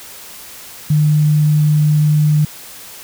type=tone; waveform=sine; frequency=150.9 Hz; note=D3; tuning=47 cents sharp; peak=-9 dBFS; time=0.9-2.45 s; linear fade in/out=5 ms; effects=white hiss -35 dBFS RMS until 3.03 s